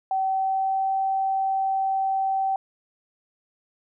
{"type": "tone with pitch glide", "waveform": "sine", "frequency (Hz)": [766, 772.2], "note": ["G5", "G5"], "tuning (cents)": [-40, -26], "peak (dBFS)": -21, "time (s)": [0.11, 2.56], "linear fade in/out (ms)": 2, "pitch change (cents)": 14, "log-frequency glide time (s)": [0.25, 0.92], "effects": []}